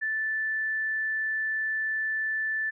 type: tone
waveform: sine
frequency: 1757 Hz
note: A6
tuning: 3 cents flat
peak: -26 dBFS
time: 0.01-2.71 s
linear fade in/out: 20 ms
effects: none